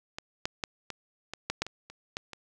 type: clicks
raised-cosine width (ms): 0.2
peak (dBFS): -19 / -12 / -13 / -19 / -19 / -12 / -11 / -22 / -28 / -16 / -24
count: 11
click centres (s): 0.185 / 0.455 / 0.638 / 0.903 / 1.336 / 1.5 / 1.62 / 1.666 / 1.9 / 2.169 / 2.333
effects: none